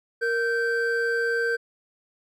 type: tone pair together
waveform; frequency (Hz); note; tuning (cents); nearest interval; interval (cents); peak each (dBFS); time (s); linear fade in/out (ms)
triangle; 466 / 1556; A#4 / G6; -1 / -13; octave + major sixth; 2088; -23; 0.21-1.57; 20
effects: none